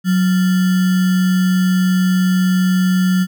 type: tone with sample-and-hold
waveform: sine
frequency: 184.3 Hz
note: F#3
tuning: 7 cents flat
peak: -11 dBFS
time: 0.04-3.27 s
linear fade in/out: 50 ms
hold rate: 1575 Hz
effects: none